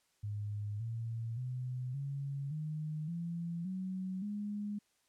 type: tone with pitch steps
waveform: sine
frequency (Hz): 103.83 / 114.54 / 126.36 / 139.4 / 153.78 / 169.65 / 187.15 / 206.5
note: G#2 / A#2 / B2 / C#3 / D#3 / F3 / F#3 / G#3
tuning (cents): 0 / -30 / +40 / +10 / -20 / -50 / +20 / -10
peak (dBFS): -36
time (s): 0.23-4.79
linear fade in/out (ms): 10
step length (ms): 570
effects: white hiss -75 dBFS RMS until 5.08 s + low-pass 10000 Hz 12 dB/octave